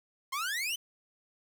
sawtooth exponential sweep, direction up, 1030 to 3098 Hz, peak -28 dBFS, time 0.32-0.76 s, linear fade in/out 10 ms, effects 9-bit

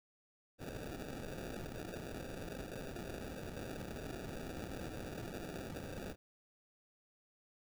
white noise with sample-and-hold, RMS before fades -45 dBFS, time 0.58-6.16 s, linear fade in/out 50 ms, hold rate 1050 Hz, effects none

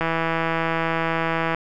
click train, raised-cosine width 0.5 ms, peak -8 dBFS, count 253, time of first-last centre 0.01-1.547 s, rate 164 Hz, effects none

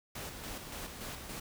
pink noise with tremolo, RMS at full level -42 dBFS, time 0.15-1.4 s, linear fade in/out 5 ms, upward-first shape square, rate 3.5 Hz, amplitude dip 40%, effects none

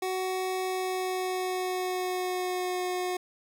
25% pulse tone with pitch glide, 373 to 363.2 Hz, F#4 to F#4, +14 to -32 cents, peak -25 dBFS, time 0.02-3.17 s, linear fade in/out 5 ms, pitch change -46 cents, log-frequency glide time 0.61-2.82 s, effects none

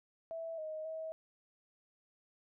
sine tone with pitch steps, 657 / 625 / 640 Hz, E5 / D#5 / D#5, -6 / +8 / +49 cents, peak -39 dBFS, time 0.31-1.12 s, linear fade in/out 0 ms, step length 270 ms, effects none

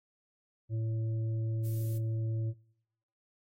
harmonic tone, 111.9 Hz, A2, 30 cents sharp, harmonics 1 / 3 / 5, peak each -30 / -45 / -52 dBFS, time 0.69-2.54 s, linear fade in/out 50 ms
violet noise, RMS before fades -49 dBFS, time 1.63-1.99 s, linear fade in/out 20 ms
effects noise-tail reverb RT60 0.9 s tail -26 dB re dry + AAC 48 kbps

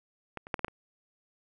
clicks, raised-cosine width 0.5 ms, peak -22 / -29 / -13 / -23 / -12 / -28 dBFS, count 6, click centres 0.373 / 0.469 / 0.542 / 0.593 / 0.646 / 0.682 s, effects none

